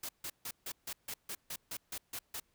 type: noise bursts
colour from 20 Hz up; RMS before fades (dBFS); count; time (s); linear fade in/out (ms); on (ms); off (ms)
white; -41; 12; 0.03-2.4; 5; 60; 150
effects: pink hiss -75 dBFS RMS until 2.54 s